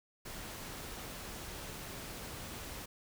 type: noise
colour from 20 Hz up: pink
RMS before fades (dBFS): -45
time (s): 0.25-2.86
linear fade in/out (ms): 10
effects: none